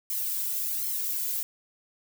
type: noise with flanger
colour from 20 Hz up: violet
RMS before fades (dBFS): -30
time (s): 0.1-1.43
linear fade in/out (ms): 0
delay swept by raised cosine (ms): 0.93 to 2.03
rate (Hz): 1.3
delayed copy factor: +0.65
effects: none